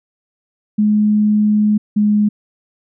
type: tone pair in turn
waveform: sine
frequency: 210.8 / 209.1 Hz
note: G#3 / G#3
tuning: +26 / +12 cents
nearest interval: unison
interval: 14 cents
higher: first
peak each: -10 dBFS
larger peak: neither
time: 0.78-1.78 / 1.96-2.29 s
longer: first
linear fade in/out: 10 ms
effects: none